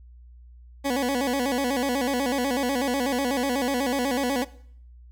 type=tone with vibrato; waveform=20% pulse; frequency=261.6 Hz; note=C4; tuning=in tune; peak=-18 dBFS; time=0.84-4.45 s; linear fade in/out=20 ms; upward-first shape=square; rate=8.1 Hz; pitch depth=110 cents each way; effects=noise-tail reverb RT60 0.6 s tail -19 dB re dry + added 60 Hz sine -45 dBFS peak until 5.11 s